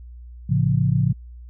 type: chord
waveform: sine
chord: A augmented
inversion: none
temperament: just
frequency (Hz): 110 / 137.5 / 171.88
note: A2 / C#3 / E#3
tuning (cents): 0 / -14 / -27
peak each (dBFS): -21 / -19 / -22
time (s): 0.49-1.13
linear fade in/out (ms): 10
effects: added 60 Hz sine -37 dBFS peak until 1.49 s